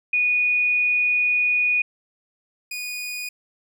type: tone pair in turn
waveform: sine / sawtooth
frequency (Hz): 2465 / 2465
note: D#7 / D#7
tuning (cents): -17 / -17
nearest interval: unison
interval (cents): 0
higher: neither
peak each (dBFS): -17 / -25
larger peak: first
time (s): 0.13-1.82 / 2.71-3.29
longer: first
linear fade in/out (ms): 5
effects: none